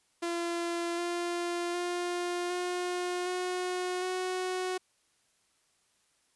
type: tone with pitch steps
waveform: sawtooth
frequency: 342 / 347.2 / 352.4 / 357.8 / 363.2 / 368.7 Hz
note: F4 / F4 / F4 / F4 / F#4 / F#4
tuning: -36 / -10 / +16 / +42 / -32 / -6 cents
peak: -27 dBFS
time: 0.22-4.78 s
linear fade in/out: 10 ms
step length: 760 ms
effects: white hiss -71 dBFS RMS until 6.35 s + resampled to 24000 Hz